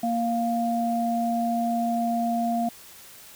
sine tone pair together, 233.3 / 699 Hz, A#3 / F5, +2 / +1 cents, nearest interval octave + perfect fifth, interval 1899 cents, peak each -25 dBFS, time 0.03-2.69 s, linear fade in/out 5 ms, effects white hiss -47 dBFS RMS until 3.35 s

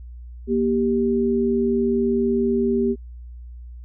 sine tone pair together, 236.7 / 392.4 Hz, A#3 / G4, +27 / +2 cents, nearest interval major sixth, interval 875 cents, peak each -20 dBFS, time 0.47-2.96 s, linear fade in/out 50 ms, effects added 60 Hz sine -35 dBFS peak until 3.84 s

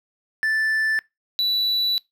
triangle tone pair in turn, 1760 / 3951 Hz, A6 / B7, 0 / 0 cents, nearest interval octave + major second, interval 1400 cents, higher second, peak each -17 dBFS, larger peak neither, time 0.43-0.99 / 1.39-1.98 s, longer second, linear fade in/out 0 ms, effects noise-tail reverb RT60 0.2 s tail -23 dB re dry

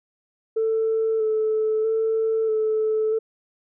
sine tone with vibrato, 440 Hz, A4, in tune, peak -18 dBFS, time 0.56-3.19 s, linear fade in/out 10 ms, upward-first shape square, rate 0.78 Hz, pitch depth 18 cents each way, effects tanh soft clip ceiling -15 dBFS

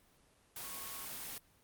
sine tone in noise, 1096 Hz, C#6, 20 cents flat, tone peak -53 dBFS, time 0.63-1.05 s, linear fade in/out 2 ms, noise white, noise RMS -44 dBFS, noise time 0.56-1.38 s, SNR -12 dB, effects pink hiss -68 dBFS RMS until 1.63 s + Opus 24 kbps

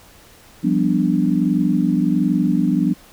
sine chord, G dominant seventh, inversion third, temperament equal, 174.61 / 196 / 246.9 / 293.7 Hz, F3 / G3 / B3 / D4, 0 / 0 / 0 / 0 cents, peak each -20 dBFS, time 0.63-2.94 s, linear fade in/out 20 ms, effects pink hiss -47 dBFS RMS until 3.12 s

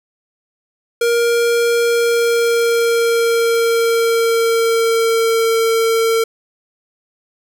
square tone with pitch glide, 469.9 to 453.4 Hz, A#4 to A#4, +14 to -48 cents, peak -13 dBFS, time 1.01-6.24 s, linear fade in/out 5 ms, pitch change -62 cents, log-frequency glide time 1.81-5.58 s, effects none

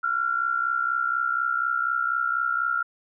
sine tone pair together, 1349.9 / 1414 Hz, E6 / F6, +41 / +21 cents, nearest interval minor second, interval 80 cents, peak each -25 dBFS, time 0.03-2.83 s, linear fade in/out 10 ms, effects none

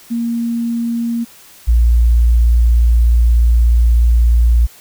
sine tone pair in turn, 233.4 / 58.35 Hz, A#3 / A#1, +2 / +2 cents, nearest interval 2 octaves, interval 2400 cents, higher first, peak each -15 / -7 dBFS, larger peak second, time 0.1-1.25 / 1.67-4.67 s, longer second, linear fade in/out 20 ms, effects white hiss -42 dBFS RMS until 4.8 s

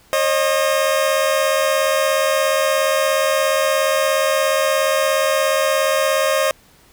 sawtooth tone pair together, 539 / 616 Hz, C#5 / D#5, -49 / -17 cents, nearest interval major second, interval 232 cents, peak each -14 dBFS, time 0.13-6.51 s, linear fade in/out 0 ms, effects pink hiss -51 dBFS RMS until 6.92 s

